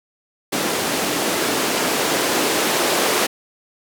blue noise with band-pass filter sweep, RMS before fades -20 dBFS, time 0.52-3.27 s, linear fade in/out 10 ms, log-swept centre 250 to 380 Hz, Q 1.3, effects none

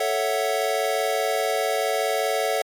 square chord, F# minor seventh, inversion first, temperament equal, 440 / 554.4 / 659.3 / 740 Hz, A4 / C#5 / E5 / F#5, 0 / 0 / 0 / 0 cents, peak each -28 dBFS, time 0-2.62 s, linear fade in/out 5 ms, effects AAC 64 kbps

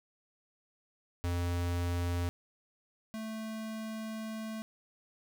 square tone pair in turn, 87.31 / 220 Hz, F2 / A3, 0 / 0 cents, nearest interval octave + major third, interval 1600 cents, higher second, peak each -31 / -38 dBFS, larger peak first, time 1.24-2.29 / 3.14-4.62 s, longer second, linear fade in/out 0 ms, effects none

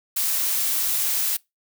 blue noise, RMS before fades -23 dBFS, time 0.16-1.37 s, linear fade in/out 10 ms, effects noise-tail reverb RT60 0.2 s tail -24 dB re dry

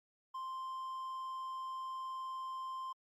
triangle tone, 1046.5 Hz, C6, in tune, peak -38 dBFS, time 0.34-2.93 s, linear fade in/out 10 ms, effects Opus 48 kbps

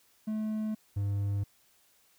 triangle tone pair in turn, 216.1 / 100.47 Hz, A3 / G2, -31 / +43 cents, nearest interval octave + minor second, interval 1326 cents, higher first, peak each -28 / -26 dBFS, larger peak second, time 0.27-0.75 / 0.96-1.44 s, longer neither, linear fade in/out 10 ms, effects white hiss -66 dBFS RMS until 2.18 s

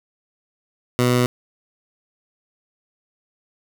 15% pulse tone, 123.47 Hz, B2, in tune, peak -9 dBFS, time 0.99-1.26 s, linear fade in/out 0 ms, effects none

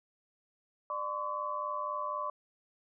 sine tone cluster, 596 / 1029 / 1133 Hz, D5 / C6 / C#6, +25 / -29 / +37 cents, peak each -40 / -37 / -36 dBFS, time 0.9-2.3 s, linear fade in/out 2 ms, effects none

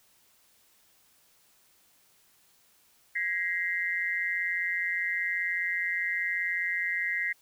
sine tone cluster, 1653 / 1902 / 2081 Hz, G#6 / A#6 / C7, -9 / +34 / -10 cents, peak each -37 / -30 / -31 dBFS, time 3.15-7.33 s, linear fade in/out 10 ms, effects white hiss -64 dBFS RMS until 7.41 s

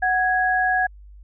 sine tone pair together, 740 / 1660.3 Hz, F#5 / G#6, 0 / -1 cents, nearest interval octave + major second, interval 1399 cents, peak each -20 dBFS, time 0.02-0.87 s, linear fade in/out 10 ms, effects added 50 Hz sine -41 dBFS peak until 1.23 s

